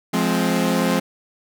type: chord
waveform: sawtooth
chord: F minor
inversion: none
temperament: equal with one note detuned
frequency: 174.61 / 210.9 / 261.6 Hz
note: F3 / Ab3 / C4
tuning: 0 / +27 / 0 cents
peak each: -18 dBFS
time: 0.13-1 s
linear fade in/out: 10 ms
effects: none